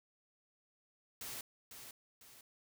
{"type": "noise with echo", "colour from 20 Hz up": "white", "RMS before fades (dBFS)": -45, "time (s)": [1.21, 1.41], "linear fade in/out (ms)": 2, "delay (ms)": 500, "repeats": 2, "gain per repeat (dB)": -7, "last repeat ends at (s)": 2.41, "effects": []}